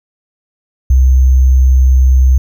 sine tone with sample-and-hold, 64.9 Hz, C2, 13 cents flat, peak -4 dBFS, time 0.9-2.38 s, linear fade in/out 5 ms, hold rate 6300 Hz, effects none

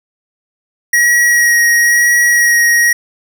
square tone with vibrato, 1900 Hz, A#6, 33 cents sharp, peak -8 dBFS, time 0.93-2.93 s, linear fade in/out 5 ms, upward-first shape sine, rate 1 Hz, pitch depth 13 cents each way, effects none

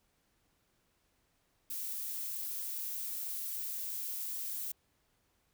violet noise, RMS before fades -39 dBFS, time 1.7-4.72 s, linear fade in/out 5 ms, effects pink hiss -75 dBFS RMS until 5.53 s

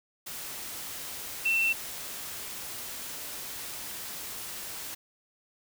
sine tone in noise, 2691 Hz, E7, 35 cents sharp, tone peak -23 dBFS, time 1.45-1.73 s, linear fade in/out 10 ms, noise white, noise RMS -39 dBFS, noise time 0.26-4.95 s, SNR +13 dB, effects none

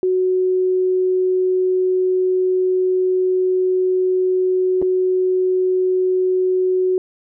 sine tone with dropouts, 370 Hz, F#4, in tune, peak -14 dBFS, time 0.03-6.98 s, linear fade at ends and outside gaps 1 ms, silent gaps 4.817-4.824 s, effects none

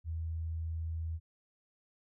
sine tone, 81.4 Hz, E2, 21 cents flat, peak -34 dBFS, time 0.04-1.2 s, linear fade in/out 50 ms, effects none

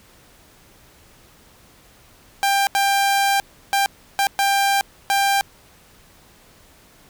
sawtooth tone bursts at uneven times, 793 Hz, G5, 20 cents sharp, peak -12 dBFS, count 6, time 2.43-2.67 / 2.75-3.4 / 3.73-3.86 / 4.19-4.27 / 4.39-4.81 / 5.1-5.41 s, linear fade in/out 0 ms, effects pink hiss -51 dBFS RMS until 7.09 s

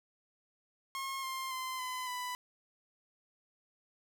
sawtooth tone with pitch steps, 1078 / 1056.4 / 1035.3 / 1014.6 / 994.3 Hz, C#6 / C6 / C6 / B5 / B5, -49 / +16 / -19 / +46 / +11 cents, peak -33 dBFS, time 0.95-2.35 s, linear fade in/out 0 ms, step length 280 ms, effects none

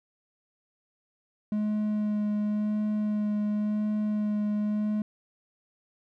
triangle tone with vibrato, 210.5 Hz, G#3, 24 cents sharp, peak -23 dBFS, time 1.52-5.02 s, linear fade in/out 2 ms, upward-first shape sine, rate 0.93 Hz, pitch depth 12 cents each way, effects none

